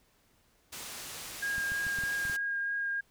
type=low-pass noise; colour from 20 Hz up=white; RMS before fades=-43 dBFS; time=0.72-2.37 s; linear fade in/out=10 ms; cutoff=10000 Hz; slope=12 dB/octave
type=tone with vibrato; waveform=sine; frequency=1624 Hz; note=G#6; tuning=39 cents flat; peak=-30 dBFS; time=1.42-3.01 s; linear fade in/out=10 ms; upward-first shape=triangle; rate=3.2 Hz; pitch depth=12 cents each way
type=clicks; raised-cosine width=5 ms; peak=-32 dBFS; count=7; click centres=1.582 / 1.719 / 1.867 / 1.987 / 2.037 / 2.253 / 2.298 s
effects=pink hiss -68 dBFS RMS until 3.1 s